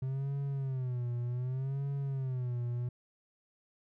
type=tone with vibrato; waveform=triangle; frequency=129.8 Hz; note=C3; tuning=13 cents flat; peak=-30 dBFS; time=0.02-2.89 s; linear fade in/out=5 ms; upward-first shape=sine; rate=0.66 Hz; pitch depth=130 cents each way; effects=none